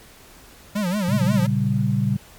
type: tone with vibrato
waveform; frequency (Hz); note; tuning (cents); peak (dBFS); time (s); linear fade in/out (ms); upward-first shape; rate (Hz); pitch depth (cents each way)
square; 192.5; G3; -31; -21; 0.75-1.47; 10; sine; 5.6; 180
type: chord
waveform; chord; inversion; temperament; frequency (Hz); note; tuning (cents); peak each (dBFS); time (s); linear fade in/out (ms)
sine; G diminished; first; equal; 116.54 / 138.59 / 196; Bb2 / Db3 / G3; 0 / 0 / 0; -22; 1.08-2.17; 10
effects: pink hiss -47 dBFS RMS until 2.38 s + MP3 96 kbps